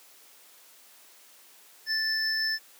triangle tone pair together, 1759 / 5271 Hz, A6 / E8, -1 / -1 cents, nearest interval octave + perfect fifth, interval 1900 cents, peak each -27 dBFS, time 1.86-2.59 s, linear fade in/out 50 ms, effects white hiss -55 dBFS RMS until 2.79 s + high-pass 300 Hz 12 dB/octave

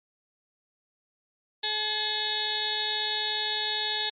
harmonic tone with a mistuned harmonic, 427.3 Hz, G#4, 49 cents sharp, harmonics 1 / 2 / 4 / 5 / 6 / 7 / 8 / 9 / 10, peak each -41 / -36 / -35 / -42 / -42 / -40 / -33 / -32 / -35 dBFS, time 1.63-4.1 s, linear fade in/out 10 ms, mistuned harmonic 9, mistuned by -58 cents, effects MP3 32 kbps

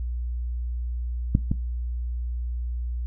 clicks, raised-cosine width 5 ms, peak -6 / -10 dBFS, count 2, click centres 1.351 / 1.515 s, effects noise-tail reverb RT60 0.2 s tail -17 dB re dry + added 60 Hz sine -26 dBFS peak until 3.06 s

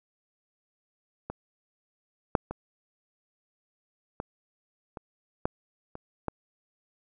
clicks, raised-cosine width 1 ms, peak -20 / -6 / -20 / -19 / -24 / -12 / -25 / -15 dBFS, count 8, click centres 1.3 / 2.352 / 2.51 / 4.201 / 4.972 / 5.455 / 5.954 / 6.283 s, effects none

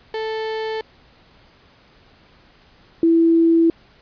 35% pulse / sine tone pair in turn, 440 / 331 Hz, A4 / E4, 0 / +7 cents, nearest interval perfect fourth, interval 493 cents, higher first, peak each -21 / -11 dBFS, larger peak second, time 0.14-0.81 / 3.03-3.7 s, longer neither, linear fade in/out 2 ms, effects pink hiss -52 dBFS RMS until 4.01 s + resampled to 11025 Hz

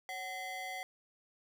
square ring-modulated tone, 650 Hz, E5, 24 cents flat, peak -37 dBFS, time 0.09-0.83 s, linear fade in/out 0 ms, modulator 1400 Hz, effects none

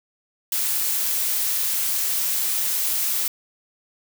blue noise, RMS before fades -23 dBFS, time 0.52-3.28 s, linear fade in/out 2 ms, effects none

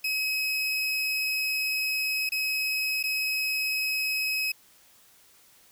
30% pulse tone with dropouts, 2553 Hz, D#7, 44 cents sharp, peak -23 dBFS, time 0.04-4.52 s, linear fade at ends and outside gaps 5 ms, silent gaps 2.292-2.319 / 3.029-3.037 s, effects white hiss -58 dBFS RMS until 5.71 s

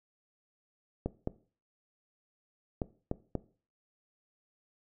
clicks, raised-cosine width 2 ms, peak -18 dBFS, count 5, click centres 1.06 / 1.274 / 2.818 / 3.114 / 3.353 s, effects noise-tail reverb RT60 0.4 s tail -18 dB re dry

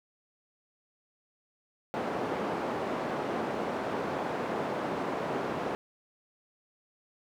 white band-pass noise, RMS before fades -33 dBFS, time 1.94-5.75 s, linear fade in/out 0 ms, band 190 to 760 Hz, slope 12 dB/octave, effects none

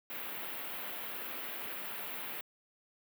white band-stop noise, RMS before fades -41 dBFS, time 0.1-2.41 s, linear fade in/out 2 ms, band 3100 to 14000 Hz, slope 24 dB/octave, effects high-pass 200 Hz 12 dB/octave

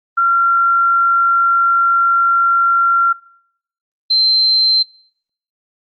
sine tone pair in turn, 1373 / 4114 Hz, F6 / C8, -30 / -30 cents, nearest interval octave + perfect fifth, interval 1900 cents, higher second, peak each -10 dBFS, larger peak neither, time 0.17-3.13 / 4.1-4.83 s, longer first, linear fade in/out 10 ms, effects noise-tail reverb RT60 0.7 s tail -24 dB re dry + Opus 48 kbps

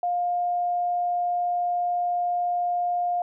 sine tone, 707 Hz, F5, 21 cents sharp, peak -22 dBFS, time 0.03-3.22 s, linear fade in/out 2 ms, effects none

